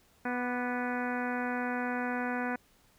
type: harmonic tone with a mistuned harmonic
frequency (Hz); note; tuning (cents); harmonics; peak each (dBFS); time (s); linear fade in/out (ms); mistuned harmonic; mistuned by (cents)
246.9; B3; 0; 1 / 2 / 3 / 4 / 5 / 6 / 7 / 8 / 9 / 10; -34 / -39 / -38 / -41 / -46 / -38 / -42 / -45 / -50 / -49; 0.25-2.56; 5; 5; -46
effects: pink hiss -65 dBFS RMS until 2.98 s